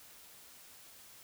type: silence
effects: white hiss -56 dBFS RMS until 1.23 s

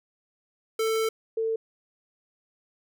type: tone pair in turn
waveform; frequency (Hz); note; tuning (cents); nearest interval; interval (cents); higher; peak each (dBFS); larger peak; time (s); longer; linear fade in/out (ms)
square / sine; 444.1 / 448; A4 / A4; +16 / +31; unison; 15; second; -24; neither; 0.79-1.09 / 1.37-1.56; first; 5
effects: none

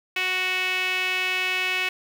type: tone with band-pass filter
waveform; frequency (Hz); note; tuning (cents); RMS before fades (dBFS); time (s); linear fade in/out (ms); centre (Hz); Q
sawtooth; 370; F#4; 0; -25; 0.16-1.89; 5; 2500; 4.4
effects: 7-bit

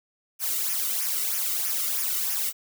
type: noise with flanger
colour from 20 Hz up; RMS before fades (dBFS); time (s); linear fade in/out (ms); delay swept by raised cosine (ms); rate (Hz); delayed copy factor
blue; -27; 0.39-2.53; 50; 0.24 to 1.23; 3.1; -0.7
effects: none

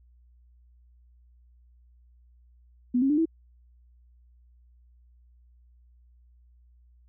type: tone with pitch steps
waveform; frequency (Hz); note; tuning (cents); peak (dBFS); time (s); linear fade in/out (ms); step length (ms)
sine; 246.9 / 270.8 / 297 / 325.8; B3 / C#4 / D4 / E4; 0 / -40 / +20 / -20; -20; 2.94-3.256; 10; 79
effects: added 60 Hz sine -55 dBFS peak until 7.08 s

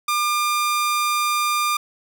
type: tone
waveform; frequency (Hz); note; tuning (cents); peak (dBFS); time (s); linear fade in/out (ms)
sawtooth; 1200; D6; +37; -15; 0.08-1.77; 5
effects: 9-bit

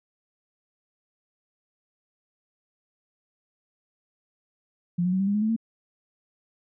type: tone with pitch steps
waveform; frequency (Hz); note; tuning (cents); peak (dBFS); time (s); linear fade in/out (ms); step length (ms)
sine; 174.61 / 181.19 / 188.01 / 195.09 / 202.4 / 210.1 / 218 / 226.2; F3 / F#3 / F#3 / G3 / G#3 / G#3 / A3 / A3; 0 / -36 / +28 / -8 / -44 / +20 / -16 / +48; -21; 4.98-5.564; 10; 73
effects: none

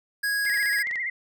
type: tone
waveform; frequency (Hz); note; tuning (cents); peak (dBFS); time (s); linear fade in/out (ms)
square; 1655; G#6; -6; -24; 0.23-0.83; 10
type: clicks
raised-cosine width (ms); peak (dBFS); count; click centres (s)
0.2; -25; 11; 0.453 / 0.498 / 0.543 / 0.574 / 0.628 / 0.659 / 0.732 / 0.786 / 0.871 / 0.912 / 0.957
type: tone with vibrato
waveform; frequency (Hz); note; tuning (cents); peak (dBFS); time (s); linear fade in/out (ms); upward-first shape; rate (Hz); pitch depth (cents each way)
sine; 2000; B6; +21; -26; 0.46-1.1; 5; sine; 15; 110
effects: none

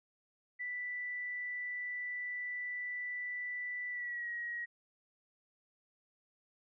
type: tone with pitch glide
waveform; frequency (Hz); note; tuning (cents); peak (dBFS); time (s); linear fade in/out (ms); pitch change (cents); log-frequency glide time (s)
sine; 1975.5 to 1898.3; B6 to A#6; 0 to +31; -37; 0.59-4.66; 20; -69; 3.9-4.28
effects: none

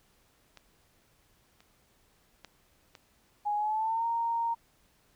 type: clicks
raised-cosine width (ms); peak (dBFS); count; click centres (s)
0.2; -31 / -38 / -28 / -31; 4; 0.573 / 1.605 / 2.447 / 2.952
type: tone with pitch glide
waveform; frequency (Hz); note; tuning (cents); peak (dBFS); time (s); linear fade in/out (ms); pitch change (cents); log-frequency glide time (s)
sine; 830.6 to 926.9; G#5 to A#5; 0 to -10; -27; 3.45-4.55; 20; +190; 3.56-4.06
effects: pink hiss -67 dBFS RMS until 5.15 s

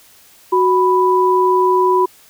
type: tone pair together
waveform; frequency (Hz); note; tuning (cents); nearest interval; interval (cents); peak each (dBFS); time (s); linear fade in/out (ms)
sine; 370 / 989.4; F#4 / B5; 0 / +3; octave + perfect fourth; 1703; -13; 0.52-2.06; 10
effects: white hiss -47 dBFS RMS until 2.29 s

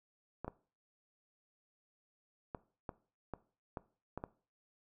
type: clicks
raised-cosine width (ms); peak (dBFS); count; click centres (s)
1; -26; 8; 0.446 / 0.48 / 2.548 / 2.892 / 3.337 / 3.772 / 4.176 / 4.239
effects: noise-tail reverb RT60 0.4 s tail -19 dB re dry

